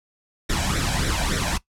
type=noise with flanger; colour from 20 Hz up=pink; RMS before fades=-23 dBFS; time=0.49-1.58 s; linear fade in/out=10 ms; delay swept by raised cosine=0.52 to 1.29 ms; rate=3.5 Hz; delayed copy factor=+0.7; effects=noise-tail reverb RT60 0.1 s tail -18 dB re dry + low-pass 9000 Hz 12 dB/octave